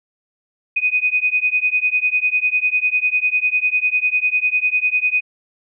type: beating tone pair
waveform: sine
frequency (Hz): 2489 / 2499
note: D#7 / D#7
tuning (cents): 0 / +7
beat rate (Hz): 10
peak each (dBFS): -18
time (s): 0.76-5.21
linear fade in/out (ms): 10
effects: none